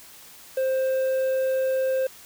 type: tone with quantisation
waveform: triangle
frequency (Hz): 525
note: C5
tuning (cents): +6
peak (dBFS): -19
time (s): 0.57-2.07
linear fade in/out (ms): 5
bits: 7
effects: white hiss -47 dBFS RMS until 2.25 s